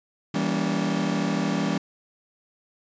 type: chord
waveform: 40% pulse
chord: E diminished seventh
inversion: none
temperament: just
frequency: 164.81 / 197.78 / 237.3 / 284.8 Hz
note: E3 / G3 / Bb3 / Db4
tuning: 0 / +16 / +31 / +47 cents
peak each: -28 / -26 / -30 / -28 dBFS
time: 0.34-1.78 s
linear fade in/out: 5 ms
effects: resampled to 16000 Hz